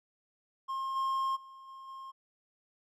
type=tone with level steps; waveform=triangle; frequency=1068 Hz; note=C6; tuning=35 cents sharp; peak=-31 / -27 / -47 / -44 / -41 dBFS; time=0.68-2.12 s; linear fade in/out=20 ms; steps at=0.95 / 1.35 / 1.67 / 1.87 s; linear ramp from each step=20 ms; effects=none